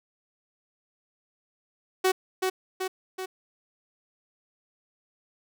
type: tone with echo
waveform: sawtooth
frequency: 374.7 Hz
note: F#4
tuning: 22 cents sharp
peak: -16 dBFS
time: 2.04-2.12 s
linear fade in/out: 10 ms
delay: 380 ms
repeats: 3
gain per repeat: -4 dB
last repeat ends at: 3.26 s
effects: none